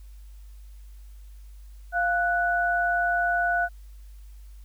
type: tone pair together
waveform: sine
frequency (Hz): 698.5 / 1480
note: F5 / F#6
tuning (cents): 0 / 0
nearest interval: octave + minor second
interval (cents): 1300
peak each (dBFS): -24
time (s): 1.92-3.69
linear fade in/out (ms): 50
effects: added 50 Hz sine -42 dBFS peak until 4.64 s + white hiss -63 dBFS RMS until 4.64 s